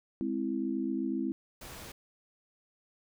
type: chord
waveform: sine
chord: Ab augmented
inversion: none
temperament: equal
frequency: 207.7 / 261.6 / 329.6 Hz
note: Ab3 / C4 / E4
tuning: 0 / 0 / 0 cents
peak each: -36 / -33 / -34 dBFS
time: 0.21-1.32 s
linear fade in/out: 0 ms
type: noise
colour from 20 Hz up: pink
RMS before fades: -46 dBFS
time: 1.61-1.92 s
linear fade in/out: 5 ms
effects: none